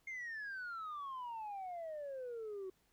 sine exponential sweep, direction down, 2143 to 370 Hz, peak -40 dBFS, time 0.07-2.7 s, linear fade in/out 5 ms, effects tanh soft clip ceiling -40 dBFS + pink hiss -75 dBFS RMS until 2.92 s

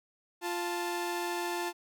sawtooth tone pair together, 349.2 / 879.9 Hz, F4 / A5, 0 / 0 cents, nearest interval octave + major third, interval 1600 cents, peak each -30 / -32 dBFS, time 0.41-1.73 s, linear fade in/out 50 ms, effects none

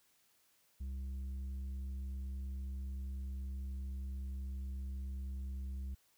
triangle tone with tanh clipping, 66.4 Hz, C2, 26 cents sharp, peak -40 dBFS, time 0.8-5.95 s, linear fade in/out 10 ms, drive 10 dB, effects white hiss -72 dBFS RMS until 6.17 s

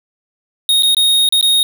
square tone with dropouts, 3729 Hz, A#7, in tune, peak -10 dBFS, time 0.69-1.63 s, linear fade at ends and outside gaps 1 ms, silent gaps 0.824-0.832 / 0.947-0.968 / 1.289-1.324 / 1.411-1.427 s, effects none

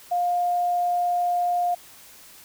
sine tone, 707 Hz, F5, 21 cents sharp, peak -20 dBFS, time 0.11-1.75 s, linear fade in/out 10 ms, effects white hiss -48 dBFS RMS until 2.44 s

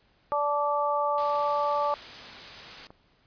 harmonic tone, 291 Hz, D4, 16 cents flat, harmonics 2 / 3 / 4, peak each -28 / -28 / -28 dBFS, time 0.32-1.94 s, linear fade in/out 0 ms
white noise, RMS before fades -42 dBFS, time 1.18-2.87 s, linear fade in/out 0 ms
click, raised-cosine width 1 ms, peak -32 dBFS, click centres 2.905 s
effects pink hiss -65 dBFS RMS until 3.26 s + resampled to 11025 Hz

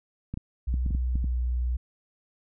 clicks, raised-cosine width 5 ms, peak -20 dBFS, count 8, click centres 0.34 / 0.374 / 0.741 / 0.863 / 0.907 / 0.949 / 1.156 / 1.243 s
sine tone with pitch glide, 62.2 to 61.24 Hz, B1 to B1, +13 to -14 cents, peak -24 dBFS, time 0.67-1.77 s, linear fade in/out 10 ms, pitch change -27 cents, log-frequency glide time 1.04-1.39 s
effects none

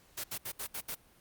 white noise bursts at uneven times, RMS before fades -38 dBFS, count 6, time 0.17-0.24 / 0.31-0.38 / 0.45-0.52 / 0.59-0.67 / 0.74-0.81 / 0.88-0.95 s, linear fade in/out 10 ms, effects pink hiss -63 dBFS RMS until 1.2 s + Opus 48 kbps

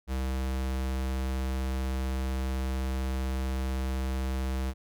square tone, 65.41 Hz, C2, in tune, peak -29 dBFS, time 0.07-4.74 s, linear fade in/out 50 ms, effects none

